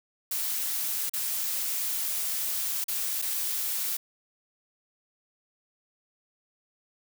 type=noise with dropouts; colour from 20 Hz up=blue; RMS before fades=-30 dBFS; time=0.31-3.97 s; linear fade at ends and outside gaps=5 ms; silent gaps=1.096-1.135 / 2.842-2.882 / 3.218-3.222 s; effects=none